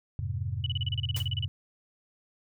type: chord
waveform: sine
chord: F minor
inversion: none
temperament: just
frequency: 87.31 / 104.77 / 130.96 Hz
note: F2 / Ab2 / C3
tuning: 0 / +16 / +2 cents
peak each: -34 / -33 / -35 dBFS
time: 0.19-1.48 s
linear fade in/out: 0 ms
type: tone bursts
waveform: sine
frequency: 2960 Hz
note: F#7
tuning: in tune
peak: -30 dBFS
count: 15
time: 0.64-1.447 s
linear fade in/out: 2 ms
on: 23 ms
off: 33 ms
type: noise with exponential decay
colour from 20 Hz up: white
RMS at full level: -33 dBFS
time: 1.16-1.3 s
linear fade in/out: 5 ms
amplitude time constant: 29 ms
effects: none